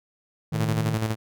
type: tone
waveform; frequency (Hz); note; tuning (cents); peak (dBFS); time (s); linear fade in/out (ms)
triangle; 155.56; D#3; 0; -24; 0.52-0.95; 5
type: tone with tremolo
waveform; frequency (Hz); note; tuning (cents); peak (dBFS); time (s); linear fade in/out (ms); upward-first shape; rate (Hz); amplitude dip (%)
sawtooth; 110; A2; 0; -18; 0.52-1.16; 50; square; 12; 50
effects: none